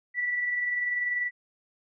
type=tone pair together; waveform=sine; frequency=1939.7 / 1960 Hz; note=B6 / B6; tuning=-32 / -14 cents; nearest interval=unison; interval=18 cents; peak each=-38 / -26 dBFS; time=0.14-1.31 s; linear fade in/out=50 ms; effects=none